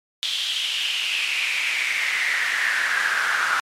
brown noise with high-pass filter sweep, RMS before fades -23 dBFS, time 0.23-3.6 s, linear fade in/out 0 ms, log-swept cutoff 3400 to 1400 Hz, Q 5.8, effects low-pass 10000 Hz 12 dB/octave + MP3 96 kbps

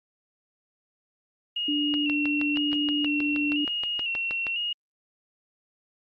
sine tone with vibrato, 2794 Hz, F7, in tune, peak -26 dBFS, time 1.56-4.73 s, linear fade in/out 5 ms, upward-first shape square, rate 1 Hz, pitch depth 44 cents each way
sine tone, 293.7 Hz, D4, in tune, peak -25 dBFS, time 1.68-3.65 s, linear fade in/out 5 ms
click train, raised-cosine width 0.3 ms, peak -18 dBFS, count 17, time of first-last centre 1.94-4.468 s, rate 6.33 Hz
effects Opus 24 kbps

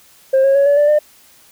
sine tone with pitch steps, 532 / 545.1 / 558.4 / 572.2 / 586.2 / 600.6 Hz, C5 / C#5 / C#5 / D5 / D5 / D5, +29 / -29 / +13 / -45 / -3 / +39 cents, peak -7 dBFS, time 0.33-0.99 s, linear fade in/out 10 ms, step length 110 ms, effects tanh soft clip ceiling -7 dBFS + white hiss -48 dBFS RMS until 1.51 s

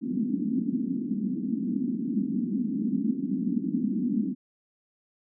pink band-pass noise, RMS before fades -28 dBFS, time 0.01-4.35 s, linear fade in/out 50 ms, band 200 to 280 Hz, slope 48 dB/octave, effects none

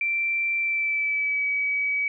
sine tone with pitch glide, 2349 to 2276 Hz, D7 to C#7, 0 to +45 cents, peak -22 dBFS, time 0.01-2.08 s, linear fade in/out 2 ms, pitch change -55 cents, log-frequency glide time 0.58-1.47 s, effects none

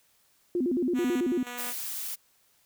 sine tone with vibrato, 298.9 Hz, D4, 31 cents sharp, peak -24 dBFS, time 0.55-1.43 s, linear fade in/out 2 ms, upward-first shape square, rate 9.1 Hz, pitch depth 280 cents each way
5% pulse tone with tremolo, 244.1 Hz, B3, 20 cents flat, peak -25 dBFS, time 0.94-1.74 s, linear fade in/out 50 ms, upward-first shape square, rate 1.9 Hz, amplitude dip 65%
blue noise, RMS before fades -35 dBFS, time 1.57-2.16 s, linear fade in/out 20 ms
effects white hiss -66 dBFS RMS until 2.65 s

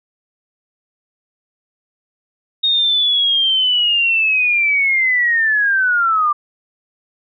sine linear sweep, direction down, 3729 to 1174.7 Hz, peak -12 dBFS, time 2.63-6.33 s, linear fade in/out 10 ms, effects none

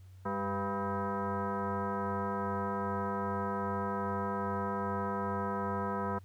sine tone with frequency modulation, 391.5 Hz, G4, 2 cents flat, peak -31 dBFS, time 0.25-6.19 s, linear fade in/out 10 ms, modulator 296 Hz, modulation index 3.2, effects added 93 Hz sine -50 dBFS peak until 6.24 s + pink hiss -69 dBFS RMS until 6.24 s

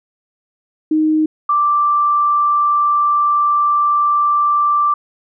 sine tone pair in turn, 311.1 / 1174.6 Hz, D#4 / D6, 0 / 0 cents, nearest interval octave + major seventh, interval 2300 cents, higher second, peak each -11 dBFS, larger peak neither, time 0.91-1.26 / 1.49-4.94 s, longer second, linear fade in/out 5 ms, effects none

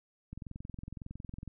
click train, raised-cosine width 5 ms, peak -30 dBFS, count 26, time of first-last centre 0.33-1.477 s, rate 21.8 Hz, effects none

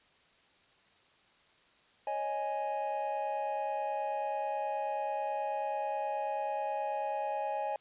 triangle chord, C# suspended second, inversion none, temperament just, 554.4 / 623.7 / 831.5 Hz, C#5 / D#5 / G#5, 0 / +4 / +2 cents, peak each -37 / -36 / -32 dBFS, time 2.07-7.76 s, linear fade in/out 2 ms, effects white hiss -65 dBFS RMS until 7.8 s + resampled to 8000 Hz

